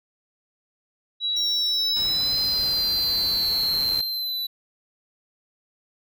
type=tone with pitch glide; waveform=sine; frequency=3898 to 4111 Hz; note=B7 to C8; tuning=-23 to -31 cents; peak=-22 dBFS; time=1.2-4.05 s; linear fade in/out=50 ms; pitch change=+92 cents; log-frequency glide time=2.05-2.37 s
type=exponential sweep; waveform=square; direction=down; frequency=5588 to 3951 Hz; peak=-26 dBFS; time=1.36-4.47 s; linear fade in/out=10 ms
type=noise; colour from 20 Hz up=pink; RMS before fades=-38 dBFS; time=1.96-4.01 s; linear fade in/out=5 ms
effects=none